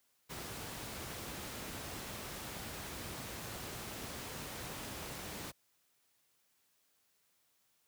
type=noise; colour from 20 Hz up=pink; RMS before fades=-44 dBFS; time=0.29-5.52 s; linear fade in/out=20 ms; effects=white hiss -75 dBFS RMS until 7.87 s + high-pass 60 Hz 12 dB/octave